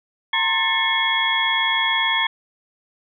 sine tone cluster, 914 / 1052 / 1771 / 2171 / 3329 Hz, A#5 / C6 / A6 / C#7 / G#7, -34 / +9 / +11 / -37 / +3 cents, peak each -25 / -27 / -23 / -23 / -22 dBFS, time 0.33-2.27 s, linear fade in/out 5 ms, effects none

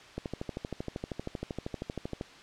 click train, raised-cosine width 2 ms, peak -21 dBFS, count 27, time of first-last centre 0.18-2.211 s, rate 12.8 Hz, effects white hiss -51 dBFS RMS until 2.42 s + low-pass 4000 Hz 12 dB/octave

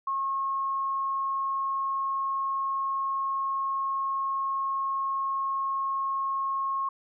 sine tone, 1085 Hz, C#6, 37 cents flat, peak -26 dBFS, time 0.07-6.89 s, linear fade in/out 5 ms, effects none

